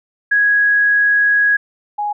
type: tone pair in turn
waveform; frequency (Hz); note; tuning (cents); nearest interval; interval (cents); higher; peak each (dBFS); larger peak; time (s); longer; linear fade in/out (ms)
sine; 1661 / 830.5; G#6 / G#5; 0 / 0; octave; 1200; first; -10 / -17; first; 0.31-1.57 / 1.98-2.13; first; 10
effects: none